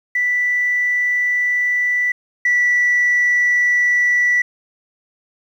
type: tone pair in turn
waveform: sine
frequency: 1973 / 1959.4 Hz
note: B6 / B6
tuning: -2 / -14 cents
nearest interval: unison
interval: 12 cents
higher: first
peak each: -14 / -11 dBFS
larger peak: second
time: 0.15-2.12 / 2.45-4.42 s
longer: neither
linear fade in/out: 5 ms
effects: tanh soft clip ceiling -9 dBFS + 8-bit